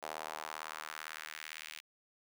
sawtooth tone with high-pass filter sweep, 77.78 Hz, D#2, in tune, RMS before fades -45 dBFS, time 0.02-1.81 s, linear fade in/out 20 ms, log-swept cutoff 680 to 2500 Hz, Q 1.7, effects none

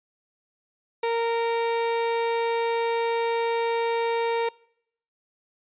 30% pulse tone, 462.9 Hz, A#4, 12 cents flat, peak -20 dBFS, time 1.03-4.49 s, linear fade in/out 5 ms, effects noise-tail reverb RT60 0.7 s tail -24 dB re dry + resampled to 8000 Hz

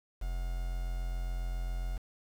triangle tone with quantisation, 43.65 Hz, F1, in tune, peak -30 dBFS, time 0.21-1.98 s, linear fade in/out 10 ms, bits 8, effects none

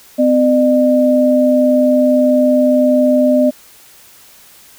sine tone pair together, 255.4 / 603 Hz, C4 / D5, -42 / +46 cents, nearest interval octave + minor third, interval 1488 cents, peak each -11 dBFS, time 0.18-3.51 s, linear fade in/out 20 ms, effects white hiss -43 dBFS RMS until 4.78 s

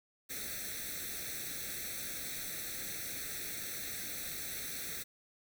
white noise with comb filter, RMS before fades -41 dBFS, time 0.29-5.04 s, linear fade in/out 20 ms, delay 0.5 ms, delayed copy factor +1, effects none

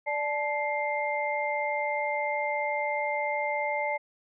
sine tone cluster, 588 / 869 / 2101 Hz, D5 / A5 / C7, +2 / -22 / +7 cents, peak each -31 dBFS, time 0.06-3.98 s, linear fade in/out 20 ms, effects none

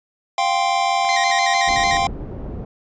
square chord, F suspended second, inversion none, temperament equal, 698.5 / 784 / 1046.5 Hz, F5 / G5 / C6, 0 / 0 / 0 cents, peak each -22 / -20 / -24 dBFS, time 0.38-2.07 s, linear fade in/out 2 ms
click train, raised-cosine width 0.3 ms, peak -20 dBFS, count 5, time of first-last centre 1.05-2.053 s, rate 3.99 Hz
sawtooth tone with vibrato, 1975.5 Hz, B6, in tune, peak -17 dBFS, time 1.09-1.97 s, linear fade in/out 0 ms, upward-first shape square, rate 6.7 Hz, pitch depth 84 cents each way
pink low-pass noise, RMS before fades -30 dBFS, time 1.67-2.65 s, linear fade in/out 5 ms, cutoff 470 Hz, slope 12 dB/octave
effects resampled to 16000 Hz

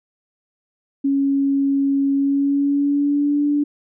sine tone with pitch glide, 276.6 to 291 Hz, C#4 to D4, -4 to -16 cents, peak -15 dBFS, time 1.04-3.64 s, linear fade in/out 10 ms, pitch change +88 cents, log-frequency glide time 2.13-3.44 s, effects none

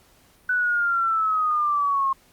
sine linear sweep, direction down, 1497 to 1069 Hz, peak -19 dBFS, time 0.49-2.13 s, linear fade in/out 5 ms, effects pink hiss -57 dBFS RMS until 2.32 s + Opus 48 kbps

